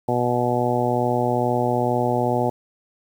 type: harmonic tone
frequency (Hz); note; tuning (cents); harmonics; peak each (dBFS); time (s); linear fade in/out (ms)
122.3; B2; -16; 1 / 2 / 3 / 4 / 5 / 6 / 7; -26 / -26 / -26 / -26 / -26 / -26 / -26; 0.08-2.5; 5
effects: 8-bit